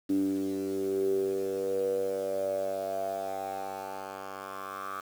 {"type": "tone with band-pass filter sweep", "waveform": "10% pulse", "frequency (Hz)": 96.8, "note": "G2", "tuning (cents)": -21, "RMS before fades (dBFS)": -32, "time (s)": [0.09, 5.01], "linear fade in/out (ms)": 10, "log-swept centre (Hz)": [290, 1200], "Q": 9, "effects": ["8-bit"]}